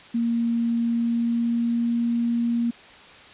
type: tone with pitch glide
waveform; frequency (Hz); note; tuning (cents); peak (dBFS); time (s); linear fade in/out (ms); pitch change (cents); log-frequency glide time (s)
sine; 233.1 to 235.1; A#3 to A#3; 0 to +15; -20; 0.14-2.71; 10; +15; 0.73-2
effects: white hiss -46 dBFS RMS until 3.33 s + resampled to 8000 Hz